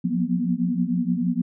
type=tone cluster; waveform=sine; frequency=175.2 / 181.7 / 237.2 / 247.5 Hz; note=F3 / F#3 / A#3 / B3; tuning=+6 / -31 / +30 / +4 cents; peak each=-26 dBFS; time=0.04-1.42 s; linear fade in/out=10 ms; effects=none